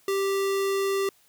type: tone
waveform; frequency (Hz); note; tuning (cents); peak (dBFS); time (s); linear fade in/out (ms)
square; 392; G4; 0; -24; 0.08-1.09; 2
effects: white hiss -61 dBFS RMS until 1.28 s